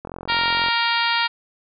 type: click train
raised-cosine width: 1 ms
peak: -18 dBFS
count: 29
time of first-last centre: 0.05-0.685 s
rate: 44.1 Hz
type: harmonic tone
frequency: 466.2 Hz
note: A#4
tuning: in tune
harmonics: 2 / 3 / 4 / 5 / 6 / 7 / 8 / 9 / 10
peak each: -23 / -25 / -26 / -27 / -28 / -28 / -29 / -30 / -30 dBFS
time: 0.28-1.28 s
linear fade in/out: 20 ms
effects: none